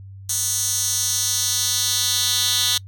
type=tone with high-pass filter sweep; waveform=10% pulse; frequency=246.9 Hz; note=B3; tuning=in tune; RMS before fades=-21 dBFS; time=0.29-2.78 s; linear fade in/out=5 ms; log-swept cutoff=6800 to 3700 Hz; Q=1.9; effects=noise-tail reverb RT60 0.1 s tail -25 dB re dry + added 97 Hz sine -36 dBFS peak until 2.87 s